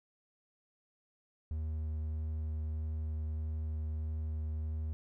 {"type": "tone with vibrato", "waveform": "triangle", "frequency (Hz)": 77.78, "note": "D#2", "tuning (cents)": 0, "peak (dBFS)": -32, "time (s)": [1.51, 4.93], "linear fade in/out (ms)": 0, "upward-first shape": "sine", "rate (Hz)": 1.6, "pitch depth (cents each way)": 8, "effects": []}